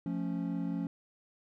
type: chord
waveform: triangle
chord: F augmented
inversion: none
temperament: equal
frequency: 174.61 / 220 / 277.2 Hz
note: F3 / A3 / C#4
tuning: 0 / 0 / 0 cents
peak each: -33 / -37 / -34 dBFS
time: 0.06-0.87 s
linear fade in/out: 2 ms
effects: none